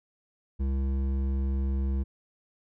sine tone with hard clipping, 67.2 Hz, C2, 47 cents sharp, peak -27 dBFS, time 0.59-2.04 s, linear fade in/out 20 ms, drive 10 dB, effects none

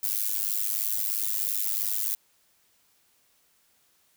violet noise with amplitude modulation, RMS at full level -24 dBFS, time 0.03-2.15 s, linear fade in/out 5 ms, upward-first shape sine, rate 103 Hz, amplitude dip 100%, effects white hiss -66 dBFS RMS until 4.16 s

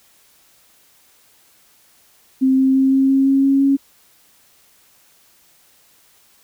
sine tone with pitch steps, 263.3 / 265 / 266.7 / 268.4 / 270.1 / 271.8 / 273.5 / 275.3 Hz, C4 / C4 / C4 / C4 / C#4 / C#4 / C#4 / C#4, +11 / +22 / +33 / +44 / -45 / -34 / -23 / -12 cents, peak -11 dBFS, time 2.41-3.77 s, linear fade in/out 20 ms, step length 170 ms, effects white hiss -54 dBFS RMS until 6.43 s

